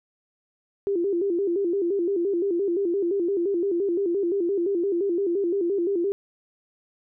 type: tone with vibrato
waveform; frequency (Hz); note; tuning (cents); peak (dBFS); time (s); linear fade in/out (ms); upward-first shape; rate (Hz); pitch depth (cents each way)
sine; 370; F#4; 0; -21; 0.87-6.12; 0; square; 5.8; 130
effects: none